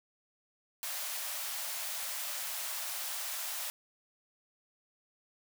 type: high-pass noise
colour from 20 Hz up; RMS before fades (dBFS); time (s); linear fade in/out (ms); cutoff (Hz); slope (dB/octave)
white; -38; 0.83-3.7; 0; 560; 96
effects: none